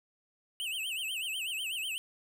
square tone with vibrato, 2846 Hz, F7, 32 cents sharp, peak -34 dBFS, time 0.6-1.98 s, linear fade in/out 0 ms, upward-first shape sine, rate 8.1 Hz, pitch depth 190 cents each way, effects none

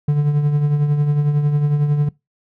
triangle tone with tremolo, 146.83 Hz, D3, in tune, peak -9 dBFS, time 0.08-2.09 s, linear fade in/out 5 ms, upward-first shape triangle, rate 11 Hz, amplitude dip 55%, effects noise-tail reverb RT60 0.2 s tail -23 dB re dry

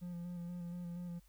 triangle tone with vibrato, 174.61 Hz, F3, in tune, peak -39 dBFS, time 0.01-1.2 s, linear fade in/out 20 ms, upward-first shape square, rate 4.2 Hz, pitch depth 22 cents each way, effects added 47 Hz sine -63 dBFS peak until 1.28 s + white hiss -72 dBFS RMS until 1.28 s

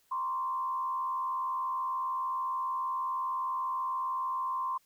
sine tone with frequency modulation, 1046.5 Hz, C6, in tune, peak -30 dBFS, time 0.11-4.78 s, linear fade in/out 10 ms, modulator 79.5 Hz, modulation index 0.68, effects white hiss -69 dBFS RMS until 4.85 s

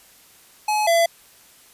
square tone pair in turn, 849 / 673.9 Hz, G#5 / E5, +38 / +38 cents, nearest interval major third, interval 400 cents, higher first, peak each -19 / -15 dBFS, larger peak second, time 0.68-0.87 / 0.87-1.06 s, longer neither, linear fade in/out 5 ms, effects white hiss -51 dBFS RMS until 1.73 s + resampled to 32000 Hz

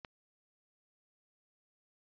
click, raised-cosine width 0.3 ms, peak -27 dBFS, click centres 0.048 s, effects resampled to 11025 Hz

